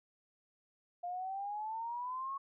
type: exponential sweep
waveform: sine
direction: up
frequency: 698 to 1108.7 Hz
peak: -37 dBFS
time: 1.03-2.38 s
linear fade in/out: 10 ms
effects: none